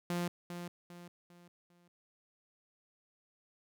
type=tone with echo; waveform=sawtooth; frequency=174.61 Hz; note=F3; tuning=in tune; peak=-29 dBFS; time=0.1-0.28 s; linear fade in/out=2 ms; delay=400 ms; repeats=4; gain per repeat=-8 dB; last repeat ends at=1.88 s; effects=none